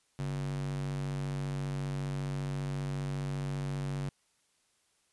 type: tone with high-pass filter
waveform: square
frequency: 47.38 Hz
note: F#1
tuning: 42 cents sharp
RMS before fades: -35 dBFS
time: 0.19-4.09 s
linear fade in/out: 0 ms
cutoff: 120 Hz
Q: 3.3
effects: white hiss -72 dBFS RMS until 5.12 s + resampled to 24000 Hz